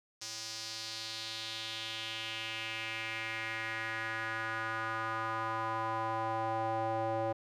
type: tone with band-pass filter sweep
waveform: square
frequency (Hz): 111.8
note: A2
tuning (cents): +28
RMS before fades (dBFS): -37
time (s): 0.21-7.33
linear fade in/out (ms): 10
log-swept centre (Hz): 5600 to 650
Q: 2.9
effects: none